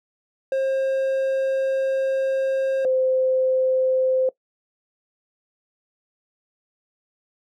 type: tone pair in turn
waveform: triangle / sine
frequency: 534 / 518.8 Hz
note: C5 / C5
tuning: +35 / -15 cents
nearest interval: unison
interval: 50 cents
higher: first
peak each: -17 dBFS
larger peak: neither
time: 0.52-2.85 / 2.85-4.29 s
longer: first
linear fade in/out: 2 ms
effects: noise-tail reverb RT60 0.1 s tail -20 dB re dry